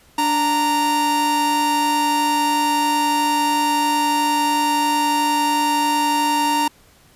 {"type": "tone pair together", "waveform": "45% pulse", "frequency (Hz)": [292, 927], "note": ["D4", "A#5"], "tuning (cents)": [-10, -10], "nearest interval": "octave + minor sixth", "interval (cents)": 2000, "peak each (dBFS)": [-23, -17], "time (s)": [0.18, 6.68], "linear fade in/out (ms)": 5, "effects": ["pink hiss -52 dBFS RMS until 7.15 s", "resampled to 32000 Hz"]}